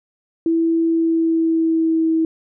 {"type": "tone with pitch glide", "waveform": "sine", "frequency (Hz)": [329.6, 323], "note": ["E4", "E4"], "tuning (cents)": [0, -35], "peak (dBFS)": -14, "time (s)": [0.46, 2.25], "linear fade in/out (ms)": 2, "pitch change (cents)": -35, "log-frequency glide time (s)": [0.85, 2.12], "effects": []}